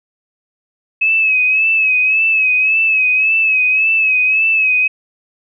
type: tone with vibrato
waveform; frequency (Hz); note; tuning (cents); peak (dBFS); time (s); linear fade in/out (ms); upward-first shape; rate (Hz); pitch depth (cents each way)
sine; 2573; E7; -43; -10; 1.01-4.88; 10; sine; 1.8; 53
effects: none